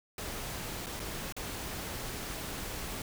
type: noise with dropouts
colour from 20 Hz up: pink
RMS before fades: -39 dBFS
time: 0.18-3.02 s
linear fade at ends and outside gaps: 2 ms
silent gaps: 0.862-0.867 / 0.996-1 / 1.324-1.365 s
effects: none